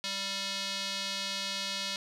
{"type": "tone with band-pass filter", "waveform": "square", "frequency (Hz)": 196, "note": "G3", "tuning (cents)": 0, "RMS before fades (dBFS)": -35, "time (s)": [0.04, 1.96], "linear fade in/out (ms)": 0, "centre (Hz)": 4100, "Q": 2.1, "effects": []}